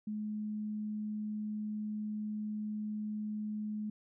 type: tone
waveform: sine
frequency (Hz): 212.2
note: G#3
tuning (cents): +38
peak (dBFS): -35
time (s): 0.07-3.9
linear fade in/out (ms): 5
effects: none